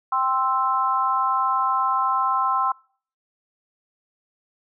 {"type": "chord", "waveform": "sine", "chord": "C major", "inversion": "second", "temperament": "equal", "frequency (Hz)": [784, 1046.5, 1318.5], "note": ["G5", "C6", "E6"], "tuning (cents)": [0, 0, 0], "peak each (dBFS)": [-26, -21, -24], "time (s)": [0.12, 2.72], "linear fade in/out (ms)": 5, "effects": ["noise-tail reverb RT60 0.5 s tail -26 dB re dry"]}